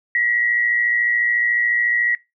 sine tone pair together, 1918 / 2032 Hz, A#6 / B6, +49 / +49 cents, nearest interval minor second, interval 100 cents, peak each -16 / -25 dBFS, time 0.15-2.15 s, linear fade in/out 2 ms, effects noise-tail reverb RT60 0.2 s tail -20 dB re dry

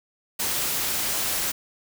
white noise, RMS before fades -26 dBFS, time 0.39-1.52 s, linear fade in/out 10 ms, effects none

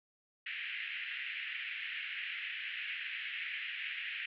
white band-pass noise, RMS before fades -41 dBFS, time 0.46-4.26 s, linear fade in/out 5 ms, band 1700 to 2900 Hz, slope 48 dB/octave, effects none

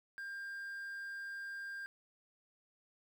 triangle tone with quantisation, 1597 Hz, G6, 32 cents sharp, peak -40 dBFS, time 0.18-1.86 s, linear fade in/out 0 ms, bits 11, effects none

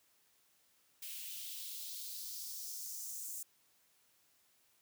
blue noise with high-pass filter sweep, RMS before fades -45 dBFS, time 1.02-3.43 s, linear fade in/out 5 ms, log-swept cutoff 2600 to 7500 Hz, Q 2.4, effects white hiss -72 dBFS RMS until 4.81 s + high-pass 60 Hz 12 dB/octave

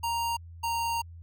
square tone pair in turn, 932.3 / 927.3 Hz, A#5 / A#5, 0 / -9 cents, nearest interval unison, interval 9 cents, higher first, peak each -28 dBFS, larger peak neither, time 0.03-0.37 / 0.63-1.02 s, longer second, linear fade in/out 10 ms, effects added 84 Hz sine -43 dBFS peak until 1.22 s

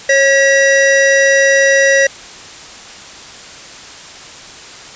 square tone pair together, 547 / 1929 Hz, C#5 / B6, -23 / -41 cents, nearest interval octave + minor seventh, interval 2182 cents, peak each -11 dBFS, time 0.09-2.07 s, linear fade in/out 5 ms, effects white hiss -33 dBFS RMS until 4.95 s + resampled to 16000 Hz

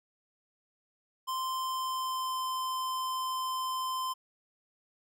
square tone with pitch glide, 1041 to 1034.4 Hz, C6 to C6, -9 to -20 cents, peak -32 dBFS, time 1.27-4.14 s, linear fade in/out 20 ms, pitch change -11 cents, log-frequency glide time 1.59-2.4 s, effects none

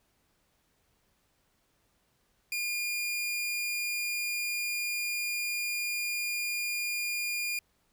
sawtooth tone, 2419 Hz, D#7, 49 cents flat, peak -27 dBFS, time 2.52-7.59 s, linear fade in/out 2 ms, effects pink hiss -72 dBFS RMS until 7.92 s

